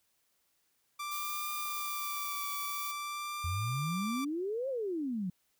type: tone with vibrato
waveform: sawtooth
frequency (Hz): 1174.7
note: D6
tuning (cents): 0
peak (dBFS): -33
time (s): 0.99-4.25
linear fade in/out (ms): 10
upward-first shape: triangle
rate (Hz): 0.48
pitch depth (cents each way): 32
type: noise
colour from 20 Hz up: violet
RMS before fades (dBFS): -41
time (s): 1.11-2.92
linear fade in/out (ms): 10
type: exponential two-way sweep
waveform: sine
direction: up then down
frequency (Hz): 82.41 to 554.4 to 173.4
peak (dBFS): -32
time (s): 3.44-5.3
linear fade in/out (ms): 5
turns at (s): 4.69
effects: white hiss -75 dBFS RMS until 5.59 s